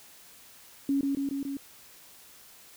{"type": "tone with echo", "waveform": "sine", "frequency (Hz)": 277.2, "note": "C#4", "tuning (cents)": 0, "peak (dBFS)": -23, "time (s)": [0.89, 1.01], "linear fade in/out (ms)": 2, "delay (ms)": 140, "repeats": 4, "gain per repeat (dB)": -2, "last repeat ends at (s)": 1.57, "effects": ["white hiss -53 dBFS RMS until 2.76 s"]}